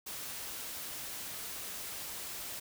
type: noise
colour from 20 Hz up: white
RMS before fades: -42 dBFS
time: 0.06-2.6 s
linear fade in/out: 10 ms
effects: none